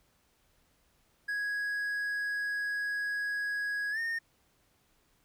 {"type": "tone with pitch glide", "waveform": "triangle", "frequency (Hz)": [1661.2, 1832.6], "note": ["G#6", "A#6"], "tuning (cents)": [0, -30], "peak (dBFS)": -29, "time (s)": [1.28, 4.19], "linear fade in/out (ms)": 10, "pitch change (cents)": 170, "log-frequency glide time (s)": [3.91, 3.99], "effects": ["pink hiss -70 dBFS RMS until 5.24 s"]}